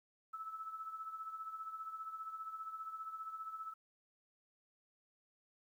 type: tone with tremolo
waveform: sine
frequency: 1308 Hz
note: E6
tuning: 14 cents flat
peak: -40 dBFS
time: 0.33-3.74 s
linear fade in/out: 10 ms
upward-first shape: triangle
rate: 15 Hz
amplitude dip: 70%
effects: 12-bit